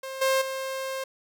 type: tone with level steps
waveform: sawtooth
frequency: 531 Hz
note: C5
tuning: 25 cents sharp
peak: -30 / -17 / -26 dBFS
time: 0.03-1.04 s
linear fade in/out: 5 ms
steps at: 0.21 / 0.41 s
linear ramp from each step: 10 ms
effects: none